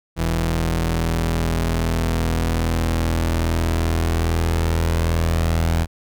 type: tone pair together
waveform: sawtooth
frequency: 41.24 / 82.41 Hz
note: E1 / E2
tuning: +2 / 0 cents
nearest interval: octave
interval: 1198 cents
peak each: -18 / -15 dBFS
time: 0.16-5.87 s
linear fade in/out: 50 ms
effects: none